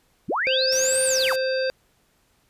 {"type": "linear two-way sweep", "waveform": "sine", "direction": "up then down", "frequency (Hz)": [82.41, 9190, 498], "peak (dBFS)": -21, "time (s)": [0.28, 1.34], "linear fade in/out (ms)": 20, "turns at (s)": 1.04}
{"type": "harmonic tone", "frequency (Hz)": 523.3, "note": "C5", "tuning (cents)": 0, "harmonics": [1, 3, 5, 7, 9], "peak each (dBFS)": [-22, -30, -36, -40, -32], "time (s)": [0.47, 1.7], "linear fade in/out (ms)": 0}
{"type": "noise", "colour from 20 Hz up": "white", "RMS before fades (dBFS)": -35, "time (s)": [0.72, 1.36], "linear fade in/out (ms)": 5}
{"effects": ["pink hiss -64 dBFS RMS until 2.49 s", "resampled to 32000 Hz"]}